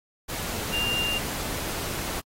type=tone in noise; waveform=sine; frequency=2794 Hz; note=F7; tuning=in tune; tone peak=-25 dBFS; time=0.72-1.19 s; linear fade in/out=20 ms; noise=pink; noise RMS=-32 dBFS; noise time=0.28-2.21 s; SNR=+4 dB; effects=AAC 48 kbps

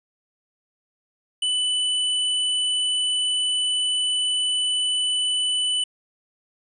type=tone; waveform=square; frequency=2989 Hz; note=F#7; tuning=17 cents sharp; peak=-21 dBFS; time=1.42-5.84 s; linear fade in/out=5 ms; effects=resampled to 24000 Hz

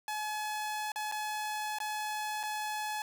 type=tone with dropouts; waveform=sawtooth; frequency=851 Hz; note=G#5; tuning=42 cents sharp; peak=-30 dBFS; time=0.08-3.02 s; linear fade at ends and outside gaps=1 ms; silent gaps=0.919-0.959 / 1.115-1.122 / 1.786-1.802 / 2.431-2.435 s; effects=12-bit

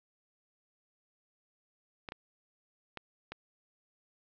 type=clicks; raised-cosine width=0.3 ms; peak=-24 dBFS; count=4; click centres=2.088 / 2.121 / 2.973 / 3.32 s; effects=low-pass 5000 Hz 12 dB/octave + 11-bit

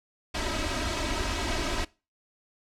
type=noise with comb filter; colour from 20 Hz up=pink; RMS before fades=-29 dBFS; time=0.34-1.85 s; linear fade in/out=10 ms; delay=3.1 ms; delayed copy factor=+0.9; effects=noise-tail reverb RT60 0.3 s tail -22 dB re dry + low-pass 6000 Hz 12 dB/octave

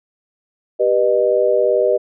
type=chord; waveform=sine; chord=G augmented; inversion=none; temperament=just; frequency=392 / 490 / 612.5 Hz; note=G4 / B4 / D#5; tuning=0 / -14 / -27 cents; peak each=-18 / -16 / -16 dBFS; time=0.79-1.98 s; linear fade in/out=20 ms; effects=none

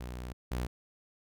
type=tone pair in turn; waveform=sawtooth; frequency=61.4 / 61.4 Hz; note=B1 / B1; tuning=-9 / -9 cents; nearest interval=unison; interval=0 cents; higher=neither; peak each=-35 / -28 dBFS; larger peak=second; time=0-0.33 / 0.51-0.67 s; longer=first; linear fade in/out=10 ms; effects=none

